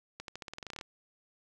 accelerating click train, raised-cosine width 0.2 ms, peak -24 dBFS, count 14, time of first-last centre 0.2-0.812 s, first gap 82 ms, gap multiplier 0.9, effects none

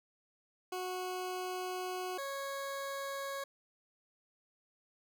20% pulse tone pair in turn, 367.1 / 551.6 Hz, F#4 / C#5, -14 / -9 cents, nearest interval perfect fifth, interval 705 cents, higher second, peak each -32 / -33 dBFS, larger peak first, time 0.72-2.18 / 2.18-3.44 s, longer first, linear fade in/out 5 ms, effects none

